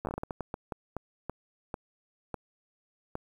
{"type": "slowing click train", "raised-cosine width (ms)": 1, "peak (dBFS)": -20, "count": 17, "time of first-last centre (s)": [0.05, 3.154], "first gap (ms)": 9, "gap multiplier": 1.35, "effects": ["9-bit"]}